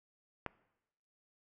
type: click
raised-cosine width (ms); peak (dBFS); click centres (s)
0.5; -21; 0.463
effects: noise-tail reverb RT60 0.9 s tail -21 dB re dry